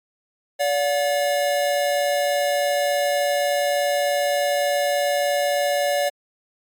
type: tone pair together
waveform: square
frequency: 576 / 719.4 Hz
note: D5 / F#5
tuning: -34 / -49 cents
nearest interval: major third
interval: 385 cents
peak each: -21 / -25 dBFS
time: 0.59-6.1 s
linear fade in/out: 20 ms
effects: AAC 64 kbps